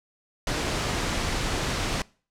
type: noise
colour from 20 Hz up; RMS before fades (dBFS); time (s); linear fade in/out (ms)
pink; -27; 0.47-2.02; 2
effects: noise-tail reverb RT60 0.4 s tail -23 dB re dry + low-pass 7000 Hz 12 dB/octave